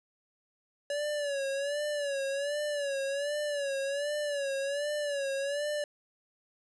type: tone with vibrato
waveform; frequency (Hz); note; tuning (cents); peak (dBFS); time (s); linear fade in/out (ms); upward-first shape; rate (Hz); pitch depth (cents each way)
square; 569; C#5; +45; -31; 0.9-5.84; 2; sine; 1.3; 78
effects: resampled to 24000 Hz